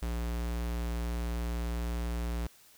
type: tone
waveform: square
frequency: 58.7 Hz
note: A#1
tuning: 13 cents sharp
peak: -32 dBFS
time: 0.02-2.47 s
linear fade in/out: 5 ms
effects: white hiss -59 dBFS RMS until 2.77 s